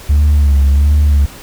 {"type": "tone with vibrato", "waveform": "sine", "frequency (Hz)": 71.6, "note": "D2", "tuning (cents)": -43, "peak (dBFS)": -4, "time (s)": [0.09, 1.26], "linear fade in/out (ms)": 10, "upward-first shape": "sine", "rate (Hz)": 1.4, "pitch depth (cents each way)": 62, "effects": ["tanh soft clip ceiling -5 dBFS", "pink hiss -34 dBFS RMS until 1.42 s"]}